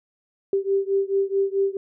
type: beating tone pair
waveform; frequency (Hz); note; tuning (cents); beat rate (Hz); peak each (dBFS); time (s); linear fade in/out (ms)
sine; 390.5 / 395.1; G4 / G4; -7 / +14; 4.6; -22 / -23; 0.53-1.77; 2
effects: none